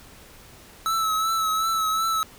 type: tone with vibrato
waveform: square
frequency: 1305 Hz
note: E6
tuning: 18 cents flat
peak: -22 dBFS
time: 0.86-2.23 s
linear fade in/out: 0 ms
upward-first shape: triangle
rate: 2.7 Hz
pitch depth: 39 cents each way
effects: pink hiss -48 dBFS RMS until 2.38 s